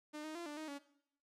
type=tone with pitch steps; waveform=sawtooth; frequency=301.5 / 311.4 / 342.9 / 295.2 / 312.5 / 283.1 Hz; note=D4 / D#4 / F4 / D4 / D#4 / C#4; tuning=+46 / +2 / -32 / +9 / +8 / +37 cents; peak=-40 dBFS; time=0.13-0.79 s; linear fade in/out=20 ms; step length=110 ms; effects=noise-tail reverb RT60 0.7 s tail -17 dB re dry + low-pass 10000 Hz 12 dB/octave